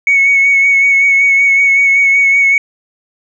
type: tone with vibrato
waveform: sine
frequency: 2217 Hz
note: C#7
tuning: in tune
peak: -5 dBFS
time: 0.07-2.58 s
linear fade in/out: 2 ms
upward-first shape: sine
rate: 5.3 Hz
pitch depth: 23 cents each way
effects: tanh soft clip ceiling -2 dBFS